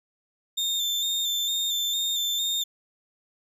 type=tone with vibrato; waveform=35% pulse; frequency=3605 Hz; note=A7; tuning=41 cents sharp; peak=-23 dBFS; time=0.57-2.64 s; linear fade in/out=10 ms; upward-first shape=square; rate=2.2 Hz; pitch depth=25 cents each way; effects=none